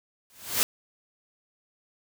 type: noise with exponential growth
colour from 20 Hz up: white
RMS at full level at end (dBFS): -20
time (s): 0.3-0.63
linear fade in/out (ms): 0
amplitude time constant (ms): 70
effects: none